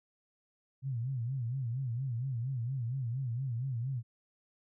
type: tone with vibrato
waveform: sine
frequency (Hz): 125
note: B2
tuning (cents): +21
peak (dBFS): -32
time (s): 0.82-4.03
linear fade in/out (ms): 50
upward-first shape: sine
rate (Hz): 4.3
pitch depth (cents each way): 160
effects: none